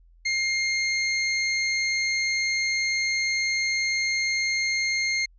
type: tone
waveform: sawtooth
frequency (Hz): 2123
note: C7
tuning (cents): +25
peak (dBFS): -19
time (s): 0.25-5.26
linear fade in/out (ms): 10
effects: added 42 Hz sine -52 dBFS peak until 5.38 s + resampled to 16000 Hz